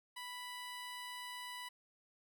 15% pulse tone, 988 Hz, B5, in tune, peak -38 dBFS, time 0.16-1.69 s, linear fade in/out 10 ms, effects none

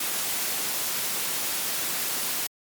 white noise, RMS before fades -28 dBFS, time 0-2.47 s, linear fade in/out 5 ms, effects high-pass 150 Hz 12 dB/octave + MP3 96 kbps

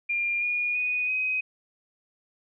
sine tone with pitch steps, 2400 / 2439 / 2479 / 2519 Hz, D7 / D#7 / D#7 / D#7, +37 / -35 / -7 / +21 cents, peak -24 dBFS, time 0.09-1.41 s, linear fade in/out 10 ms, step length 330 ms, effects none

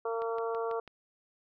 harmonic tone, 228.5 Hz, A#3, 34 cents flat, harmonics 2 / 3 / 4 / 5 / 6, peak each -32 / -39 / -41 / -40 / -44 dBFS, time 0.05-0.8 s, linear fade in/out 5 ms
click train, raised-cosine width 0.3 ms, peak -32 dBFS, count 5, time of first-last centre 0.22-0.877 s, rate 6.09 Hz
effects none

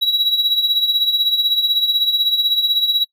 triangle tone with tremolo, 3889 Hz, B7, 27 cents flat, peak -9 dBFS, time 0.01-3.05 s, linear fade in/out 20 ms, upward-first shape triangle, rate 16 Hz, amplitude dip 70%, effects noise-tail reverb RT60 0.1 s tail -23 dB re dry

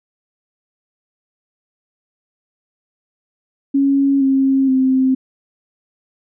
sine tone with pitch steps, 276.3 / 268.9 / 261.7 Hz, C#4 / C4 / C4, -6 / +47 / 0 cents, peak -11 dBFS, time 3.74-5.15 s, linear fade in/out 10 ms, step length 470 ms, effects none

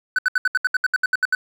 triangle tone bursts, 1508 Hz, F#6, 32 cents sharp, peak -13 dBFS, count 13, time 0.16-1.35 s, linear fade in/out 2 ms, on 26 ms, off 71 ms, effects none

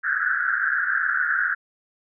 pink band-pass noise, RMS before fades -23 dBFS, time 0.03-1.55 s, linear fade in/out 20 ms, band 1400 to 1700 Hz, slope 96 dB/octave, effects none

